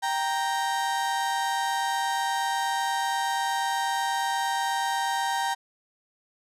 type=tone pair together; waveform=35% pulse; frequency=784 / 932.3 Hz; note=G5 / A#5; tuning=0 / 0 cents; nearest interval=minor third; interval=300 cents; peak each=-26 dBFS; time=0.02-5.55 s; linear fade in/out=20 ms; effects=low-pass 11000 Hz 12 dB/octave